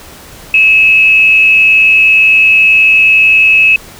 sine tone with frequency modulation, 2591 Hz, E7, 30 cents flat, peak -3 dBFS, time 0.54-3.76 s, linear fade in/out 2 ms, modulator 229 Hz, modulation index 0.23, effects pink hiss -33 dBFS RMS until 3.99 s

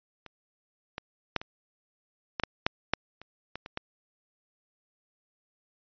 clicks, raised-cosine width 0.3 ms, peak -28 / -19 / -9 / -24 / -13 / -10 / -7 / -7 / -29 / -20 / -24 / -16 dBFS, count 12, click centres 0.263 / 0.981 / 1.363 / 1.415 / 2.398 / 2.436 / 2.665 / 2.936 / 3.216 / 3.556 / 3.661 / 3.774 s, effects resampled to 11025 Hz

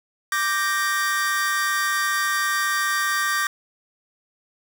45% pulse chord, G minor, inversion second, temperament equal, 1174.7 / 1568 / 1864.7 Hz, D6 / G6 / Bb6, 0 / 0 / 0 cents, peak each -25 dBFS, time 0.32-3.47 s, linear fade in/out 2 ms, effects none

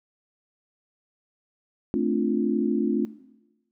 sine chord, D minor seventh, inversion second, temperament equal, 220 / 261.6 / 293.7 / 349.2 Hz, A3 / C4 / D4 / F4, 0 / 0 / 0 / 0 cents, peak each -27 dBFS, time 1.94-3.05 s, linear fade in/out 0 ms, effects noise-tail reverb RT60 1.0 s tail -18 dB re dry

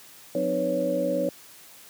sine tone cluster, 182.2 / 256.8 / 307 / 499.2 / 558 Hz, F#3 / C4 / D#4 / B4 / C#5, -26 / -32 / -23 / +19 / +11 cents, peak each -33 / -32 / -31 / -31 / -25 dBFS, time 0.35-1.29 s, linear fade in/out 2 ms, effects white hiss -49 dBFS RMS until 1.89 s + high-pass 100 Hz 12 dB/octave

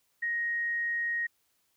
sine tone, 1875 Hz, A#6, 10 cents sharp, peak -28 dBFS, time 0.22-1.27 s, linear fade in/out 10 ms, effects white hiss -73 dBFS RMS until 1.76 s

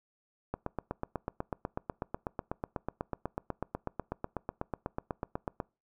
click train, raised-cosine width 1 ms, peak -19 dBFS, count 42, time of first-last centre 0.54-5.602 s, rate 8.1 Hz, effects noise-tail reverb RT60 0.3 s tail -25 dB re dry

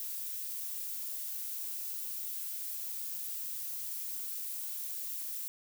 violet noise, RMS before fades -39 dBFS, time 0-5.48 s, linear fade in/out 0 ms, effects none

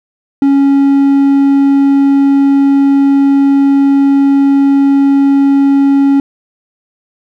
triangle tone, 277.2 Hz, C#4, in tune, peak -3 dBFS, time 0.42-6.2 s, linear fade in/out 2 ms, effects none

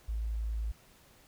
sine tone, 55 Hz, A1, in tune, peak -31 dBFS, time 0.08-0.72 s, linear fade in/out 10 ms, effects pink hiss -61 dBFS RMS until 1.27 s

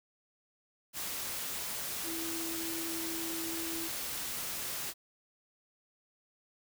sine tone in noise, 329.6 Hz, E4, in tune, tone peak -39 dBFS, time 2.03-3.9 s, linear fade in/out 50 ms, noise white, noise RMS -38 dBFS, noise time 0.93-4.94 s, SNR -4 dB, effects none

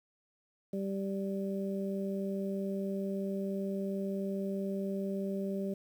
harmonic tone, 195.5 Hz, G3, 4 cents flat, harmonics 1 / 2 / 3, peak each -34 / -38 / -41 dBFS, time 0.73-5.74 s, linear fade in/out 5 ms, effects 10-bit

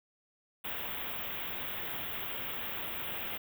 white band-stop noise, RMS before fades -38 dBFS, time 0.64-3.38 s, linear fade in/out 10 ms, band 3600 to 14000 Hz, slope 96 dB/octave, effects none

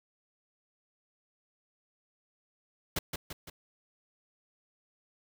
pink noise with echo, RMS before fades -31 dBFS, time 2.96-2.99 s, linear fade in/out 5 ms, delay 170 ms, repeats 3, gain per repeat -5 dB, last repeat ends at 3.5 s, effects none

